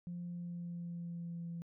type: tone with pitch glide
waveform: sine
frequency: 174.61 to 169.35 Hz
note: F3 to E3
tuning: 0 to +47 cents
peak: -39 dBFS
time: 0.07-1.62 s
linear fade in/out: 0 ms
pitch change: -53 cents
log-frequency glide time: 0.24-1.49 s
effects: tanh soft clip ceiling -36 dBFS